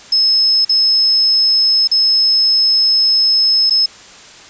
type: tone with dropouts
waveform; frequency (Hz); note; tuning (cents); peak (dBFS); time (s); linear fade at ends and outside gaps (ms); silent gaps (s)
sine; 5190; E8; -28; -9; 0.12-3.86; 5; 0.649-0.693 / 1.875-1.914 / 3.698-3.706
effects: white hiss -38 dBFS RMS until 4.49 s + resampled to 16000 Hz